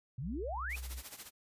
sine exponential sweep, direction up, 114.7 to 2600 Hz, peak -37 dBFS, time 0.18-0.76 s, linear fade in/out 5 ms
sine tone with pitch glide, 64 to 63.08 Hz, C2 to B1, -38 to +37 cents, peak -40 dBFS, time 0.21-1.03 s, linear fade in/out 50 ms, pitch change -25 cents, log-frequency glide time 0.65-0.91 s
white noise with tremolo, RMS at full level -45 dBFS, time 0.69-1.31 s, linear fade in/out 50 ms, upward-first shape sine, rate 14 Hz, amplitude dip 75%
effects resampled to 32000 Hz

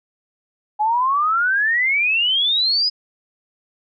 sine exponential sweep, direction up, 830.6 to 5070 Hz, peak -15 dBFS, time 0.79-2.9 s, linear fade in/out 20 ms, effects none

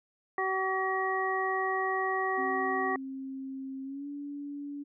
harmonic tone, 379.8 Hz, F#4, 45 cents sharp, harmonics 1 / 2 / 3 / 5, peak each -33 / -33 / -33 / -33 dBFS, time 0.38-2.96 s, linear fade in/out 2 ms
sine tone with pitch glide, 267.2 to 286.4 Hz, C4 to D4, +36 to -43 cents, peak -36 dBFS, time 2.37-4.84 s, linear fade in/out 20 ms, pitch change +121 cents, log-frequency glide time 3.84-4.07 s
effects none

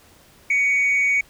sine tone with frequency modulation, 2242 Hz, C#7, 19 cents sharp, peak -14 dBFS, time 0.5-1.21 s, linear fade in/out 5 ms, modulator 218 Hz, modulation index 0.28, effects tanh soft clip ceiling -14 dBFS + pink hiss -52 dBFS RMS until 1.29 s

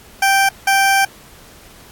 20% pulse tone pair in turn, 783 / 783 Hz, G5 / G5, -2 / -2 cents, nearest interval unison, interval 0 cents, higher neither, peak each -6 dBFS, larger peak neither, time 0.22-0.49 / 0.67-1.05 s, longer second, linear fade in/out 5 ms, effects pink hiss -43 dBFS RMS until 1.91 s + AAC 64 kbps

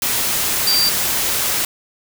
sine tone in noise, 4699 Hz, D8, in tune, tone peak -14 dBFS, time 0.67-0.89 s, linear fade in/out 2 ms, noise white, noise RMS -19 dBFS, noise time 0.02-1.65 s, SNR +2 dB, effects none

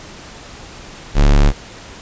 square tone, 35.82 Hz, D1, 42 cents flat, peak -8 dBFS, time 1.14-1.53 s, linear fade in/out 50 ms, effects pink hiss -36 dBFS RMS until 2.01 s + resampled to 16000 Hz

